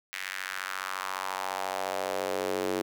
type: tone with high-pass filter sweep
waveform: square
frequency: 47.19 Hz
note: F#1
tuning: 35 cents sharp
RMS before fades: -33 dBFS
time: 0.13-2.82 s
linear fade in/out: 0 ms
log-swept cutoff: 2000 to 360 Hz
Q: 2.5
effects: none